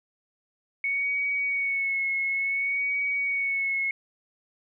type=tone with vibrato; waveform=sine; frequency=2217 Hz; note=C#7; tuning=in tune; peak=-24 dBFS; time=0.84-3.91 s; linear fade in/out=2 ms; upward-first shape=sine; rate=0.57 Hz; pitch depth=32 cents each way; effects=none